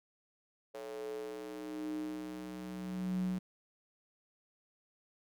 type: tone with high-pass filter sweep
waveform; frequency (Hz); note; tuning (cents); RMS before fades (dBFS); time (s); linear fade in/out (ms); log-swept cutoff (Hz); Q
square; 61.74; B1; 0; -40; 0.74-3.39; 10; 500 to 170; 7.4
effects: none